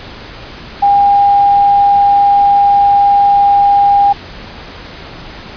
sine tone, 806 Hz, G5, 48 cents sharp, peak -5 dBFS, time 0.82-4.13 s, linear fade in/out 10 ms, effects pink hiss -30 dBFS RMS until 5.56 s + resampled to 11025 Hz

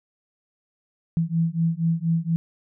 sine beating tone pair, 163.4 / 167.6 Hz, E3 / E3, -15 / +29 cents, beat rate 4.2 Hz, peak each -23 dBFS, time 1.17-2.36 s, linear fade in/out 0 ms, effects none

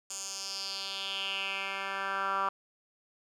10% pulse tone with band-pass filter sweep, 195 Hz, G3, 9 cents flat, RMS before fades -35 dBFS, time 0.1-2.49 s, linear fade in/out 2 ms, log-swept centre 7200 to 1200 Hz, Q 3.7, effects none

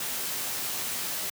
white noise with comb filter, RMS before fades -32 dBFS, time 0-1.3 s, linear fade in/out 5 ms, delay 16 ms, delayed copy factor +0.5, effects high-pass 100 Hz 12 dB/octave

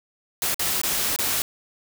white noise with dropouts, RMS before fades -24 dBFS, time 0.42-1.42 s, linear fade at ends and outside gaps 1 ms, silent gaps 0.544-0.594 / 0.816-0.834 / 1.162-1.188 s, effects none

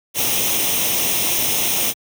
white noise with comb filter, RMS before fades -19 dBFS, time 0.14-1.94 s, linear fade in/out 50 ms, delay 0.33 ms, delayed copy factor +0.65, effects high-pass 100 Hz 12 dB/octave

